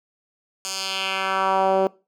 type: tone with band-pass filter sweep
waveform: 10% pulse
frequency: 191.5 Hz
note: G3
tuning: 40 cents flat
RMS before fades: -22 dBFS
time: 0.65-1.87 s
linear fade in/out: 0 ms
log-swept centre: 6800 to 460 Hz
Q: 1.7
effects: noise-tail reverb RT60 0.3 s tail -22 dB re dry